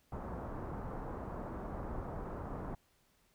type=low-pass noise; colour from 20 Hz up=pink; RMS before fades=-42 dBFS; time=0.12-2.75 s; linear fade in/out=5 ms; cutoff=1200 Hz; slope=24 dB/octave; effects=pink hiss -72 dBFS RMS until 3.34 s